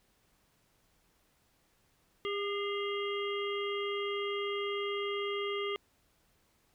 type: harmonic tone with a mistuned harmonic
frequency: 404.2 Hz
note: G#4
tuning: 47 cents flat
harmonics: 1 / 3 / 5 / 7 / 8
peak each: -34 / -40 / -41 / -43 / -44 dBFS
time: 2.25-5.76 s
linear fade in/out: 0 ms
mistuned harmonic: 5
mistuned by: +47 cents
effects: pink hiss -71 dBFS RMS until 6.74 s